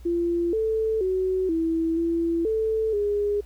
sine tone with pitch steps, 343 / 440.9 / 374 / 327.3 / 335 / 440.6 / 411 Hz, F4 / A4 / F#4 / E4 / E4 / A4 / G#4, -31 / +4 / +19 / -12 / +28 / +2 / -18 cents, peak -21 dBFS, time 0.05-3.41 s, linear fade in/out 10 ms, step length 480 ms, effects added 60 Hz sine -41 dBFS peak until 3.45 s + pink hiss -58 dBFS RMS until 3.45 s

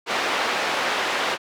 pink band-pass noise, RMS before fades -24 dBFS, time 0.06-1.38 s, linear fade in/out 50 ms, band 560 to 3400 Hz, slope 12 dB/octave, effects none

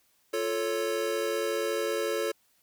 square chord, F augmented, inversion none, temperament equal, 349.2 / 440 / 554.4 Hz, F4 / A4 / C#5, 0 / 0 / 0 cents, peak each -35 / -31 / -33 dBFS, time 0.33-2.32 s, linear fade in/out 10 ms, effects white hiss -68 dBFS RMS until 2.62 s

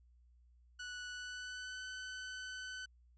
sawtooth tone with pitch glide, 1478 to 1510.8 Hz, F#6 to F#6, -2 to +36 cents, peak -40 dBFS, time 0.79-2.86 s, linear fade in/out 10 ms, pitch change +38 cents, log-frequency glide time 1.1-1.84 s, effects added 60 Hz sine -63 dBFS peak until 3.17 s + resampled to 16000 Hz

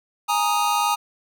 square chord, Ab suspended second, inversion none, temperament equal, 830.6 / 932.3 / 1244.5 Hz, Ab5 / Bb5 / Eb6, 0 / 0 / 0 cents, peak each -24 dBFS, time 0.28-0.96 s, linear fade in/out 20 ms, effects none

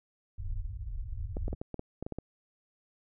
pink low-pass noise, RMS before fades -36 dBFS, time 0.38-1.55 s, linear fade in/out 5 ms, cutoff 110 Hz, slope 96 dB/octave
clicks, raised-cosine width 2 ms, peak -23 dBFS, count 10, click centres 1.369 / 1.481 / 1.53 / 1.615 / 1.743 / 1.794 / 2.026 / 2.065 / 2.123 / 2.186 s
effects none

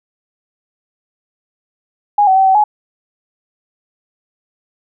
sine tone with pitch steps, 824 / 759 / 769 / 763 / 842 Hz, G#5 / F#5 / G5 / G5 / G#5, -14 / +44 / -33 / -47 / +24 cents, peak -7 dBFS, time 2.18-2.64 s, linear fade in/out 5 ms, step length 92 ms, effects none

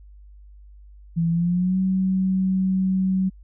sine tone with pitch glide, 167 to 188.54 Hz, E3 to F#3, +23 to +33 cents, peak -18 dBFS, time 1.16-3.3 s, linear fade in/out 20 ms, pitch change +210 cents, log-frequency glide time 1.31-1.78 s, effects added 50 Hz sine -43 dBFS peak until 3.43 s

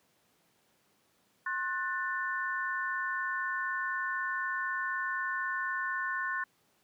sine chord, F# diminished, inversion second, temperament just, 1065.6 / 1480 / 1776 Hz, C6 / F#6 / A6, +31 / 0 / +16 cents, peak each -36 / -35 / -35 dBFS, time 1.46-6.44 s, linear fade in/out 5 ms, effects pink hiss -70 dBFS RMS until 6.83 s + high-pass 150 Hz 12 dB/octave

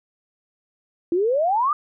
sine exponential sweep, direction up, 329.6 to 1244.5 Hz, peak -17 dBFS, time 1.12-1.73 s, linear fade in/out 2 ms, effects none

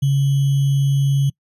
sine tone with sample-and-hold, 138.59 Hz, C#3, in tune, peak -13 dBFS, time 0.02-1.3 s, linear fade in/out 10 ms, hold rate 3150 Hz, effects noise-tail reverb RT60 0.1 s tail -25 dB re dry + resampled to 32000 Hz

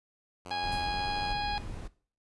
5% pulse tone with pitch glide, 89.5 to 93.35 Hz, F2 to F#2, +43 to +16 cents, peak -31 dBFS, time 0.45-1.33 s, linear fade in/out 5 ms, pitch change +73 cents, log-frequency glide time 0.77-1.08 s
harmonic tone, 825 Hz, G#5, 12 cents flat, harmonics 1 / 2 / 3 / 4 / 5 / 6, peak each -32 / -41 / -42 / -42 / -41 / -45 dBFS, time 0.51-1.58 s, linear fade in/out 0 ms
brown noise, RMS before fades -39 dBFS, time 0.63-1.88 s, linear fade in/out 10 ms
violet noise with exponential decay, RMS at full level -40 dBFS, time 0.72-0.98 s, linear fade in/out 2 ms, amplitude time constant 55 ms
effects noise-tail reverb RT60 0.4 s tail -18 dB re dry + resampled to 24000 Hz

